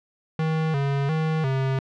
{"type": "tone with pitch steps", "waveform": "square", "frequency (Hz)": [158.7, 139.4, 158.2, 133.5], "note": ["D#3", "C#3", "D#3", "C3"], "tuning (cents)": [35, 10, 29, 35], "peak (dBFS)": -22, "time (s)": [0.39, 1.79], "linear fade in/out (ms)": 2, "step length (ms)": 350, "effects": ["low-pass 3000 Hz 12 dB/octave"]}